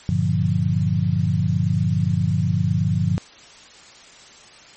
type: chord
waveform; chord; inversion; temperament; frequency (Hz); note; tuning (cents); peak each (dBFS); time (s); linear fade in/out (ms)
sine; G minor seventh; none; equal with one note detuned; 98 / 117.08 / 146.83 / 174.61; G2 / Bb2 / D3 / F3; 0 / +8 / 0 / 0; -22 / -24 / -22 / -22; 0.09-3.18; 0
effects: white hiss -45 dBFS RMS until 4.76 s + MP3 32 kbps